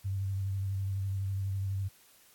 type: tone with vibrato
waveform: sine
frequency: 97.2 Hz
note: G2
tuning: 14 cents flat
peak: -30 dBFS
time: 0.04-1.89 s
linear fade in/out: 20 ms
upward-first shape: sine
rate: 12 Hz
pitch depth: 26 cents each way
effects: white hiss -61 dBFS RMS until 2.34 s + AAC 64 kbps